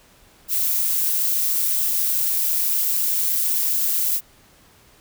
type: noise with amplitude modulation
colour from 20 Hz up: violet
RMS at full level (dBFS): -19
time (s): 0.48-4.21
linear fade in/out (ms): 50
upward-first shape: sine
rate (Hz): 166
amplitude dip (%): 40
effects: pink hiss -53 dBFS RMS until 5 s